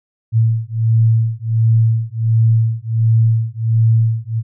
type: beating tone pair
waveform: sine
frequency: 112.3 / 113.7 Hz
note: A2 / A#2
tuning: +36 / -43 cents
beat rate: 1.4 Hz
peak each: -14 dBFS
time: 0.32-4.43 s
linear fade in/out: 50 ms
effects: none